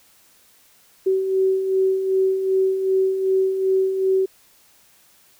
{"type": "beating tone pair", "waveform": "sine", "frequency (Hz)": [378.6, 381.2], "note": ["F#4", "G4"], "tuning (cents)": [40, -48], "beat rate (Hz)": 2.6, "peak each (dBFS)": [-26, -17], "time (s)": [1.06, 4.26], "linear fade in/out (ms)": 10, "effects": ["white hiss -55 dBFS RMS until 5.39 s"]}